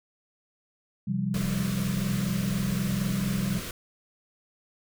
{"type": "chord", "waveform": "sine", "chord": "C suspended fourth", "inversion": "none", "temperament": "equal with one note detuned", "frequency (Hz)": [130.81, 171.91, 196], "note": ["C3", "F3", "G3"], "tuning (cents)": [0, -27, 0], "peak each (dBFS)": [-31, -31, -28], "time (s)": [1.07, 3.6], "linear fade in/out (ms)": 10}
{"type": "band-stop noise", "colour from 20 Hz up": "pink", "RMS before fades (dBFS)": -36, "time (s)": [1.34, 3.71], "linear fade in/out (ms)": 2, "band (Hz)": [690, 1000], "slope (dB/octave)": 96}
{"effects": []}